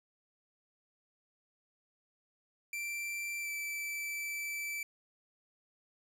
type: tone with pitch glide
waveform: 45% pulse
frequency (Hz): 2349 to 2322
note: D7 to D7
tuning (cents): 0 to -20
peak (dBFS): -36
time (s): 2.73-4.83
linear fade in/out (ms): 2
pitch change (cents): -20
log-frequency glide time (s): 3.41-3.49
effects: none